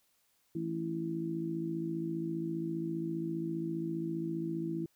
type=harmonic tone; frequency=55 Hz; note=A1; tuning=in tune; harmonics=3 / 4 / 5 / 6; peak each=-38 / -44 / -45 / -35 dBFS; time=0.55-4.86 s; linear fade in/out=5 ms; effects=white hiss -73 dBFS RMS until 4.95 s